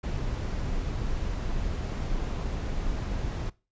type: noise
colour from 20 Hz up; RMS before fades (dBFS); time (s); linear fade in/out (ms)
brown; -30; 0.03-3.5; 10
effects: noise-tail reverb RT60 0.3 s tail -21 dB re dry + resampled to 16000 Hz